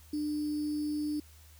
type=tone with sample-and-hold; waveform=sine; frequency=298.8 Hz; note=D4; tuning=30 cents sharp; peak=-30 dBFS; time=0.13-1.2 s; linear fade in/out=5 ms; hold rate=4900 Hz; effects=added 77 Hz sine -54 dBFS peak until 1.59 s + white hiss -60 dBFS RMS until 1.59 s